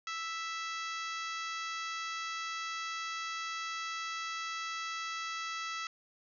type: harmonic tone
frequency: 659 Hz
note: E5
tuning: 1 cent flat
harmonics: 2 / 3 / 4 / 5 / 6 / 7 / 8 / 9 / 10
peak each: -39 / -43 / -45 / -47 / -49 / -50 / -51 / -52 / -53 dBFS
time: 0.07-5.87 s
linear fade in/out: 2 ms
effects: none